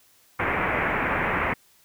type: low-pass noise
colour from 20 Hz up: white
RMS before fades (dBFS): -25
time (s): 0.39-1.54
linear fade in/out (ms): 10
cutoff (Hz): 2300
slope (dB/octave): 48
effects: white hiss -59 dBFS RMS until 1.84 s